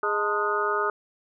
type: harmonic tone with a mistuned harmonic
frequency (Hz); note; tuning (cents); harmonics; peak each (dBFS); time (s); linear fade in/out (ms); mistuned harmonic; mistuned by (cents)
207.7; G#3; 0; 2 / 3 / 4 / 5 / 6 / 7; -28 / -35 / -32 / -35 / -26 / -30; 0.03-0.9; 2; 4; +120
effects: none